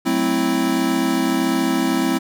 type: chord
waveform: square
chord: F# half-diminished seventh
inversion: none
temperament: equal with one note detuned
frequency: 186.18 / 220 / 261.6 / 329.6 Hz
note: F#3 / A3 / C4 / E4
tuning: +11 / 0 / 0 / 0 cents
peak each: -27 / -26 / -21 / -22 dBFS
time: 0.05-2.19 s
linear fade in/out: 20 ms
effects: none